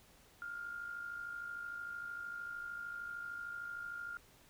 sine tone with amplitude modulation, 1406 Hz, F6, 11 cents sharp, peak -39 dBFS, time 0.42-4.17 s, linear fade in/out 0 ms, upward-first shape sine, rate 53.2 Hz, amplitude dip 55%, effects pink hiss -64 dBFS RMS until 4.49 s

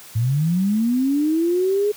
sine linear sweep, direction up, 106.6 to 422.1 Hz, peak -16 dBFS, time 0.15-1.92 s, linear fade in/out 10 ms, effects white hiss -42 dBFS RMS until 1.96 s + high-pass 60 Hz 12 dB/octave

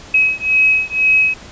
sine beating tone pair, 2550 / 2552 Hz, D#7 / D#7, +42 / +43 cents, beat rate 2 Hz, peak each -14 dBFS, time 0.14-1.34 s, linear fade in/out 5 ms, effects pink hiss -37 dBFS RMS until 1.51 s + resampled to 16000 Hz

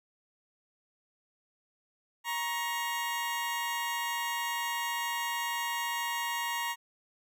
20% pulse tone pair together, 942.1 / 1100 Hz, A#5 / C#6, +18 / -14 cents, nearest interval minor third, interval 268 cents, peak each -27 / -34 dBFS, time 2.24-6.76 s, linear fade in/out 50 ms, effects none

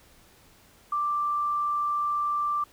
sine tone, 1177 Hz, D6, 3 cents sharp, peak -24 dBFS, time 0.92-2.64 s, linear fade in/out 5 ms, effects pink hiss -57 dBFS RMS until 2.72 s

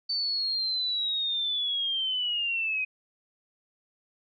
sine linear sweep, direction down, 4556 to 2500 Hz, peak -26 dBFS, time 0.09-2.85 s, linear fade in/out 10 ms, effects none

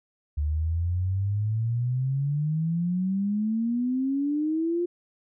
sine exponential sweep, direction up, 72.7 to 353.8 Hz, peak -23 dBFS, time 0.37-4.86 s, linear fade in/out 10 ms, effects none

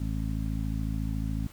harmonic tone, 54 Hz, A1, 32 cents flat, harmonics 1 / 2 / 3 / 4 / 5, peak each -31 / -34 / -36 / -37 / -38 dBFS, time 0-1.47 s, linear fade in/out 5 ms, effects pink hiss -53 dBFS RMS until 1.52 s

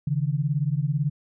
sine beating tone pair, 138.6 / 156.6 Hz, C#3 / D#3, 0 / +11 cents, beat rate 18 Hz, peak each -24 / -25 dBFS, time 0.07-1.1 s, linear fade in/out 5 ms, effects none

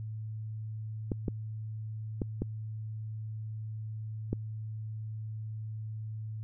clicks, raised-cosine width 3 ms, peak -17 dBFS, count 5, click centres 1.118 / 1.282 / 2.218 / 2.42 / 4.33 s, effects added 109 Hz sine -36 dBFS peak until 6.43 s

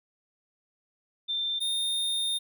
sine / square tone pair in turn, 3576 / 3651 Hz, A7 / A#7, +27 / -37 cents, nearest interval unison, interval 36 cents, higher second, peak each -27 dBFS, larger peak neither, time 1.28-1.6 / 1.6-2.39 s, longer second, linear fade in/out 20 ms, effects none

